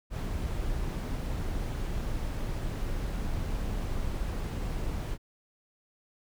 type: noise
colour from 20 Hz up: brown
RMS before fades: -32 dBFS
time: 0.1-5.18 s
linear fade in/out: 50 ms
effects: none